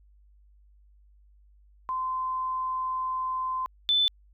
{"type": "tone pair in turn", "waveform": "sine", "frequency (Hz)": [1033, 3514], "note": ["C6", "A7"], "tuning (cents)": [-22, -3], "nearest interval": "octave + major sixth", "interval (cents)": 2119, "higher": "second", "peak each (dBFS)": [-27, -20], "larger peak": "second", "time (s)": [[1.89, 3.66], [3.89, 4.08]], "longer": "first", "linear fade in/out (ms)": 0, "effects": ["added 50 Hz sine -55 dBFS peak until 4.33 s"]}